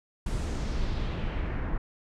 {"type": "noise with low-pass filter sweep", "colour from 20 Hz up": "brown", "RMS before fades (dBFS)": -30, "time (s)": [0.26, 1.78], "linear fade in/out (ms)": 5, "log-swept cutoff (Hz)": [9900, 1500], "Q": 1.7, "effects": []}